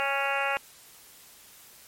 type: harmonic tone with a mistuned harmonic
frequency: 277.2 Hz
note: C#4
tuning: in tune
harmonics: 2 / 3 / 4 / 5 / 6 / 7 / 8 / 9 / 10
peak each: -33 / -31 / -36 / -32 / -35 / -36 / -37 / -34 / -34 dBFS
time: 0-0.57 s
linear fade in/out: 0 ms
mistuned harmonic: 3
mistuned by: -16 cents
effects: white hiss -52 dBFS RMS until 1.87 s + MP3 64 kbps